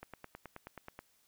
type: click train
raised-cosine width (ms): 0.5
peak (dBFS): -30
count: 10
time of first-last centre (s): 0.03-0.991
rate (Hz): 9.37
effects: white hiss -71 dBFS RMS until 1.27 s